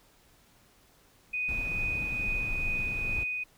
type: tone with tremolo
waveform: sine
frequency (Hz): 2489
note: D#7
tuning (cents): 0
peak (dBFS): -28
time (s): 1.33-3.44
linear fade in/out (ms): 10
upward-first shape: triangle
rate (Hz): 2.3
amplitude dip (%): 30
type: noise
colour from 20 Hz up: brown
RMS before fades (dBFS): -36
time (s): 1.48-3.24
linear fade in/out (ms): 10
effects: pink hiss -62 dBFS RMS until 3.57 s